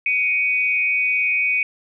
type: tone pair together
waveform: sine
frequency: 2251 / 2489 Hz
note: C#7 / D#7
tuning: +26 / 0 cents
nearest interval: major second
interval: 174 cents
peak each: -20 / -19 dBFS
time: 0.06-1.63 s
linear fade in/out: 2 ms
effects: none